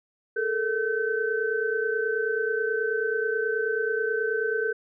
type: tone cluster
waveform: sine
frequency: 428.8 / 458.1 / 1533 Hz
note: A4 / A#4 / G6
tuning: -45 / -30 / -39 cents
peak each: -28 dBFS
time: 0.36-4.73 s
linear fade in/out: 10 ms
effects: none